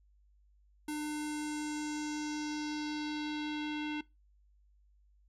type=tone with low-pass filter sweep; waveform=square; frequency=300.9 Hz; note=D4; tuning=42 cents sharp; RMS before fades=-37 dBFS; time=0.88-4.01 s; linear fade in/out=5 ms; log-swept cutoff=11000 to 3000 Hz; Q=2.6; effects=noise-tail reverb RT60 0.2 s tail -20 dB re dry + added 50 Hz sine -63 dBFS peak until 5.28 s